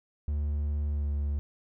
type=tone with pitch glide; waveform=triangle; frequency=73.5 to 72.2 Hz; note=D2 to D2; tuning=+2 to -29 cents; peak=-25 dBFS; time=0.28-1.39 s; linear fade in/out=0 ms; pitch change=-31 cents; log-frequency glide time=0.89-1.09 s; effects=none